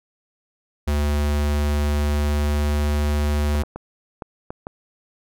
square tone with pitch glide, 73.4 to 73.83 Hz, D2 to D2, 0 to +10 cents, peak -19 dBFS, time 0.87-3.63 s, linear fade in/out 10 ms, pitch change +10 cents, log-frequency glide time 1.93-2.95 s
clicks, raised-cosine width 1 ms, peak -17 dBFS, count 6, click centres 3.552 / 3.635 / 3.76 / 4.222 / 4.505 / 4.669 s
effects none

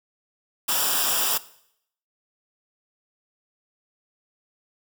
white noise with comb filter, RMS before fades -23 dBFS, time 0.68-1.38 s, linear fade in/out 10 ms, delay 0.47 ms, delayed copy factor -0.75, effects noise-tail reverb RT60 0.7 s tail -18 dB re dry

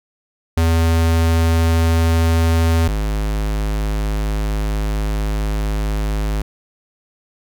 square tone pair in turn, 82.41 / 52.19 Hz, E2 / G#1, 0 / +9 cents, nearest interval minor sixth, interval 791 cents, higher first, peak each -13 / -18 dBFS, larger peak first, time 0.57-2.88 / 2.88-6.42 s, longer second, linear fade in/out 5 ms, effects none

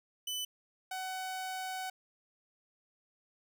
sawtooth tone pair in turn, 3000 / 750 Hz, F#7 / F#5, +23 / +23 cents, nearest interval 2 octaves, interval 2400 cents, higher first, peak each -32 / -33 dBFS, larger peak first, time 0.27-0.45 / 0.91-1.9 s, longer second, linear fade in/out 5 ms, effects none

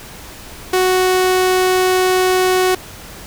sawtooth tone, 370 Hz, F#4, in tune, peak -8 dBFS, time 0.73-2.75 s, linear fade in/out 5 ms, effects pink hiss -35 dBFS RMS until 3.26 s

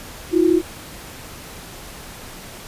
sine tone pair together, 325.7 / 359.4 Hz, E4 / F4, -21 / +50 cents, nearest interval major second, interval 171 cents, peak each -15 dBFS, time 0.31-0.62 s, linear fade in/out 50 ms, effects pink hiss -37 dBFS RMS until 2.67 s + resampled to 32000 Hz

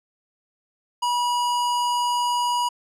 square tone, 969 Hz, B5, 33 cents flat, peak -21 dBFS, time 1.02-2.69 s, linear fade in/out 10 ms, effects low-pass 10000 Hz 12 dB/octave

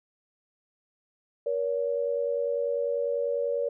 sine tone pair together, 475.9 / 566 Hz, A#4 / C#5, +36 / +36 cents, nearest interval minor third, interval 300 cents, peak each -28 / -28 dBFS, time 1.46-3.69 s, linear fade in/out 5 ms, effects none

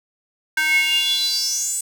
square tone with high-pass filter sweep, 311.1 Hz, D#4, in tune, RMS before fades -20 dBFS, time 0.57-1.81 s, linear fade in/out 5 ms, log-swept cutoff 1700 to 8300 Hz, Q 8.2, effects none

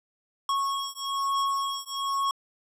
square beating tone pair, 1100 / 1101.1 Hz, C#6 / C#6, -14 / -12 cents, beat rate 1.1 Hz, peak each -30 dBFS, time 0.49-2.31 s, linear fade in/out 2 ms, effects low-pass 10000 Hz 12 dB/octave

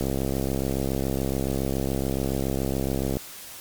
click train, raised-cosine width 2 ms, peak -13 dBFS, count 213, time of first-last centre 0.01-3.169 s, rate 67.1 Hz, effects white hiss -41 dBFS RMS until 3.6 s + MP3 96 kbps

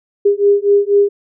sine beating tone pair, 402.8 / 406.9 Hz, G4 / G#4, +47 / -35 cents, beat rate 4.1 Hz, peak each -12 dBFS, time 0.25-1.09 s, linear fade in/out 10 ms, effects none

